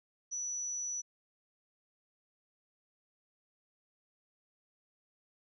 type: tone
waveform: sine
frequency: 5920 Hz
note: F#8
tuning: in tune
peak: -35 dBFS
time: 0.31-1.02 s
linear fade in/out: 20 ms
effects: none